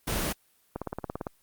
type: noise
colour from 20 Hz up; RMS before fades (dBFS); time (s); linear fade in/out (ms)
pink; -29; 0.07-0.33; 10
type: click train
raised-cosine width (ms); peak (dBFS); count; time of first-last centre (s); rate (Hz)
1; -18; 10; 0.76-1.268; 17.7
effects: white hiss -66 dBFS RMS until 1.42 s + Opus 24 kbps